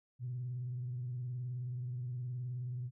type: tone with vibrato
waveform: sine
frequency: 124 Hz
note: B2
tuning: 7 cents sharp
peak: -36 dBFS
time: 0.19-2.91 s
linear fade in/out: 50 ms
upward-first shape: triangle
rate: 19 Hz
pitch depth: 81 cents each way
effects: tanh soft clip ceiling -32 dBFS